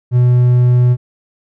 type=tone; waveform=triangle; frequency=123.47 Hz; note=B2; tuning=in tune; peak=-5 dBFS; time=0.11-0.97 s; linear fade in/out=50 ms; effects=none